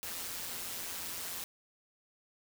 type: noise with amplitude modulation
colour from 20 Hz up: white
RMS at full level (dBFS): -38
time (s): 0.03-1.44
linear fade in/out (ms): 0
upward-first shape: sine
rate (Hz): 175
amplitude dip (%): 55
effects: none